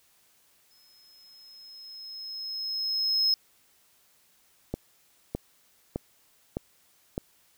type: tone with exponential growth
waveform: triangle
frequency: 5160 Hz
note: E8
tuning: 38 cents flat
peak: -19 dBFS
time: 0.71-3.34 s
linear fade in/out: 1 ms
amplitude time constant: 570 ms
type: click train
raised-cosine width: 2 ms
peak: -16 dBFS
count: 5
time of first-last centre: 4.74-7.179 s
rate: 1.64 Hz
effects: white hiss -64 dBFS RMS until 7.57 s